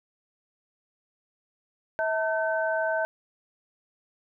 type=tone cluster; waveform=sine; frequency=645 / 897 / 1532 Hz; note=E5 / A5 / G6; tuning=-38 / +33 / -40 cents; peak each=-26 / -32 / -29 dBFS; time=1.99-3.05 s; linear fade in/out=0 ms; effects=none